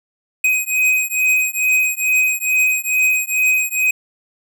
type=beating tone pair; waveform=square; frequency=2512 / 2514.3 Hz; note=D#7 / D#7; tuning=+16 / +17 cents; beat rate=2.3 Hz; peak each=-18 dBFS; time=0.44-3.91 s; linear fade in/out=5 ms; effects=none